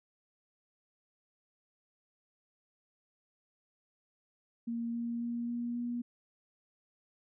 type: tone with pitch steps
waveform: sine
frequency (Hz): 233.1 / 234.9 / 236.6 / 238.4 / 240.2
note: A#3 / A#3 / A#3 / A#3 / B3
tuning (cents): 0 / +13 / +26 / +39 / -48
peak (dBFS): -33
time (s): 4.67-6.02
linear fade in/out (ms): 10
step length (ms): 270
effects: none